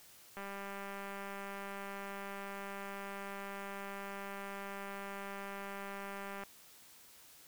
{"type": "click train", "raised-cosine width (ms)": 0.5, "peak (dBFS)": -30, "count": 1202, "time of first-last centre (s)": [0.37, 6.436], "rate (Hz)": 198, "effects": ["white hiss -59 dBFS RMS until 7.47 s"]}